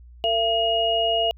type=tone cluster; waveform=sine; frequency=453.3 / 678 / 2876 Hz; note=A#4 / E5 / F#7; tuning=-48 / +49 / -50 cents; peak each=-28 / -21 / -23 dBFS; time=0.24-1.31 s; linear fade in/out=0 ms; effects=added 60 Hz sine -43 dBFS peak until 1.37 s